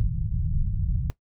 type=low-pass noise; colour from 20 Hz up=pink; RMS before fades=-25 dBFS; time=0-1.1 s; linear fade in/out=0 ms; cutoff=160 Hz; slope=48 dB/octave; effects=noise-tail reverb RT60 0.1 s tail -18 dB re dry